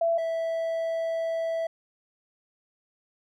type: tone pair in turn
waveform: sine / triangle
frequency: 669 / 657.5 Hz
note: E5 / E5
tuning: +25 / -5 cents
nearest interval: unison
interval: 30 cents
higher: first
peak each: -21 / -24 dBFS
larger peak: first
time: 0.01-0.18 / 0.18-1.67 s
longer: second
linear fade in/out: 5 ms
effects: none